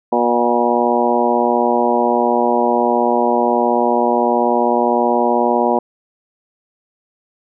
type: harmonic tone with a mistuned harmonic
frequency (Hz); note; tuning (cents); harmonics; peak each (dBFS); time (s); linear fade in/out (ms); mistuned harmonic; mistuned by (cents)
120.2; B2; -46; 2 / 3 / 4 / 5 / 6 / 7 / 8; -20 / -20 / -20 / -20 / -20 / -20 / -20; 0.12-5.79; 5; 7; -39
effects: none